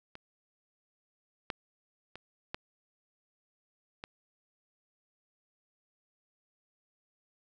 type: clicks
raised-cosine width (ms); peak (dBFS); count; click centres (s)
0.3; -29 / -17 / -28 / -19 / -24; 5; 0.154 / 1.502 / 2.156 / 2.545 / 4.039
effects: none